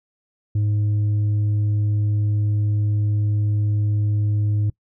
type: tone with tanh clipping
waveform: triangle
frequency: 104.5 Hz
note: G#2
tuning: 11 cents sharp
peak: -18 dBFS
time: 0.55-4.7 s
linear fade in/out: 5 ms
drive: 8 dB
effects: noise-tail reverb RT60 0.1 s tail -23 dB re dry